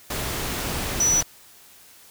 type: tone in noise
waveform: sine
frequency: 5920 Hz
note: F#8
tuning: in tune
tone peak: -17 dBFS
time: 1-1.21 s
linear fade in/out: 5 ms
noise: pink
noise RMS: -28 dBFS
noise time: 0.1-1.23 s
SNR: +8 dB
effects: white hiss -50 dBFS RMS until 2.1 s